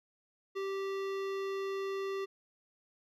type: tone with hard clipping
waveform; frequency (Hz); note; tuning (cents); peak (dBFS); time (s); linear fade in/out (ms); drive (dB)
sine; 390; G4; -9; -36; 0.55-2.26; 20; 17
effects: none